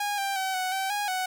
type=tone with pitch steps; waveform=sawtooth; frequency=820 / 789 / 762 / 743 / 770 / 823 / 744 Hz; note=G#5 / G5 / G5 / F#5 / G5 / G#5 / F#5; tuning=-22 / +11 / -49 / +7 / -31 / -16 / +9 cents; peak=-23 dBFS; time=0-1.26 s; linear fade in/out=5 ms; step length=180 ms; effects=none